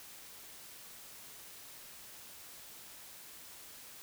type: silence
effects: white hiss -52 dBFS RMS until 4.02 s